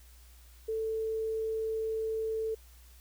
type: tone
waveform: sine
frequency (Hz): 442.7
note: A4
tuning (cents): +11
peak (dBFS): -30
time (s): 0.68-2.55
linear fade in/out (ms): 10
effects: added 60 Hz sine -53 dBFS peak until 3 s + white hiss -61 dBFS RMS until 3 s